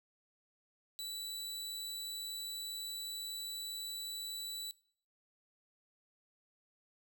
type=tone; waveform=sawtooth; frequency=3951 Hz; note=B7; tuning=in tune; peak=-37 dBFS; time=0.99-4.71 s; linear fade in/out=0 ms; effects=noise-tail reverb RT60 0.5 s tail -20 dB re dry